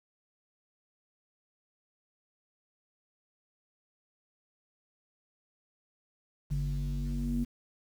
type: tone with low-pass filter sweep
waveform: square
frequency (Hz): 47.58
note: F#1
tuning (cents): +49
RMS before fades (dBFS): -32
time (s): 6.5-7.45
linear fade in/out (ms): 20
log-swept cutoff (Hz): 160 to 240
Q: 8.4
effects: 9-bit